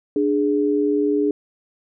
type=tone pair together; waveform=sine; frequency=294.9 / 415.3 Hz; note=D4 / G#4; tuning=+7 / 0 cents; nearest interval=tritone; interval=593 cents; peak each=-19 dBFS; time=0.16-1.31 s; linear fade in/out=2 ms; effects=none